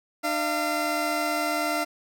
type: tone pair together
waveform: 20% pulse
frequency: 302.5 / 686.2 Hz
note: D#4 / F5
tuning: -49 / -31 cents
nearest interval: octave + major second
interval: 1418 cents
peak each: -24 / -21 dBFS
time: 0.23-1.85 s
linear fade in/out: 20 ms
effects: none

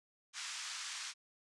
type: band-pass noise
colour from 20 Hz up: white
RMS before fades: -44 dBFS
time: 0.33-1.14 s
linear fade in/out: 50 ms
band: 1100 to 7100 Hz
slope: 24 dB/octave
effects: resampled to 24000 Hz

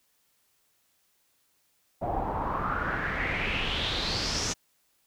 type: noise with low-pass filter sweep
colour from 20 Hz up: pink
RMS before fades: -30 dBFS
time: 2.01-4.54 s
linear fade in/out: 20 ms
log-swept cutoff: 690 to 6400 Hz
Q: 4.9
effects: white hiss -70 dBFS RMS until 5.06 s

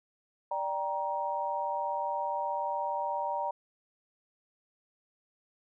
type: chord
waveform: sine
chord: G minor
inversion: second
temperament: just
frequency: 588 / 784 / 940.8 Hz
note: D5 / G5 / Bb5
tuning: +2 / 0 / +16 cents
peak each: -36 / -36 / -32 dBFS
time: 0.51-3.51 s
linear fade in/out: 5 ms
effects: none

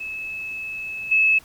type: tone with level steps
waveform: sine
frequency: 2597 Hz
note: E7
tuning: 26 cents flat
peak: -28 / -14 dBFS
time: 0-1.39 s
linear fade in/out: 10 ms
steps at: 1.11 s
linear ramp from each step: 10 ms
effects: pink hiss -50 dBFS RMS until 1.44 s

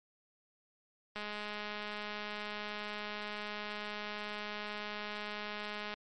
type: click train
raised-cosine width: 0.3 ms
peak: -25 dBFS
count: 1000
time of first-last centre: 1.16-5.94 s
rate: 209 Hz
effects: MP3 48 kbps

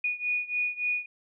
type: beating tone pair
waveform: sine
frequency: 2460 / 2463.5 Hz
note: D#7 / D#7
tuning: -20 / -18 cents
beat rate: 3.5 Hz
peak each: -29 / -31 dBFS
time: 0.04-1.06 s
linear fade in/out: 5 ms
effects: none

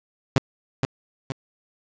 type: tone with echo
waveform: sawtooth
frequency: 133.7 Hz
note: C3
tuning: 38 cents sharp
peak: -10 dBFS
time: 0.36-0.38 s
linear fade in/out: 0 ms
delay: 470 ms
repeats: 2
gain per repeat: -6 dB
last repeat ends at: 1.32 s
effects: resampled to 16000 Hz + 7-bit

